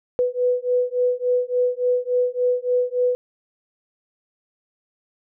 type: beating tone pair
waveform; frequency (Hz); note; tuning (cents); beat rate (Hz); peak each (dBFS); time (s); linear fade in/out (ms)
sine; 493.9 / 497.4; B4 / B4; 0 / +12; 3.5; -21; 0.19-3.15; 0
effects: none